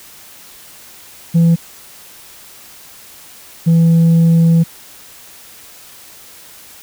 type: tone pair in turn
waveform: sine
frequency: 167.4 / 165.86 Hz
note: E3 / E3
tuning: +27 / +11 cents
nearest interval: unison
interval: 16 cents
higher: first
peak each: -4 dBFS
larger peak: neither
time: 1.34-1.56 / 3.66-4.64 s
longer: second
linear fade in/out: 20 ms
effects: tanh soft clip ceiling -6 dBFS + white hiss -39 dBFS RMS until 6.82 s